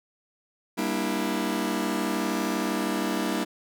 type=chord; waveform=sawtooth; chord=E half-diminished seventh; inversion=first; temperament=just; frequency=197.78 / 237.3 / 296.7 / 329.6 Hz; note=G3 / Bb3 / D4 / E4; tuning=+16 / +31 / +18 / 0 cents; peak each=-27 dBFS; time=0.77-3.45 s; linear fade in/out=20 ms; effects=none